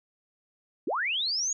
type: linear sweep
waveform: sine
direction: up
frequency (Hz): 236.6 to 6800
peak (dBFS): -26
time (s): 0.87-1.53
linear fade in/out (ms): 5
effects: none